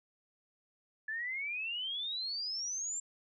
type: exponential sweep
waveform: sine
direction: up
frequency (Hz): 1717 to 7459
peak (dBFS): -35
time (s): 1.08-3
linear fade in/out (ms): 5
effects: none